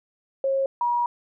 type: tone pair in turn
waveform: sine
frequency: 541 / 959 Hz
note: C#5 / A#5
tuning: -42 / +49 cents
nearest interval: minor seventh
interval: 991 cents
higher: second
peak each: -20 dBFS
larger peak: neither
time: 0.44-0.66 / 0.81-1.06 s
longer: second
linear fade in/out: 2 ms
effects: none